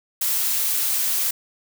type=noise; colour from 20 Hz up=blue; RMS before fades=-22 dBFS; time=0.21-1.31 s; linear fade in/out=5 ms; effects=none